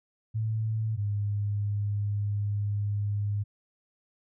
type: tone pair in turn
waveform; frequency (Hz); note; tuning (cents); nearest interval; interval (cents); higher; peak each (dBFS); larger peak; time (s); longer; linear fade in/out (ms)
sine; 110.1 / 102.65; A2 / G#2; +2 / -20; minor second; 122; first; -26; neither; 0.34-0.97 / 0.97-3.44; second; 20
effects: none